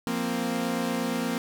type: chord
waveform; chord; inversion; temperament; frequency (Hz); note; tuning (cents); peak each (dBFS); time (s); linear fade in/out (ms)
sawtooth; F suspended fourth; none; equal; 174.61 / 233.1 / 261.6; F3 / Bb3 / C4; 0 / 0 / 0; -30 / -25 / -27; 0.07-1.38; 0
effects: none